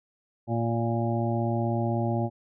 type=harmonic tone with a mistuned harmonic; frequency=115.9 Hz; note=A#2; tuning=10 cents flat; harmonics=1 / 2 / 3 / 5 / 6 / 7; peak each=-27 / -30 / -32 / -34 / -35 / -35 dBFS; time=0.47-2.3 s; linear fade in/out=50 ms; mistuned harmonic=7; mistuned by=+20 cents; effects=none